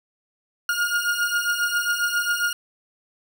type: beating tone pair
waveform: 40% pulse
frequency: 1420 / 1427.4 Hz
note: F6 / F6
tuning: +28 / +37 cents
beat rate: 7.4 Hz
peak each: -25 / -22 dBFS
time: 0.69-2.53 s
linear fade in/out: 2 ms
effects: none